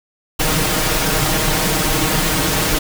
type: noise with comb filter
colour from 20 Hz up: pink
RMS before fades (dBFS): -17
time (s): 0.39-2.79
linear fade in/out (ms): 10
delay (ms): 6.4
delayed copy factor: +0.75
effects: none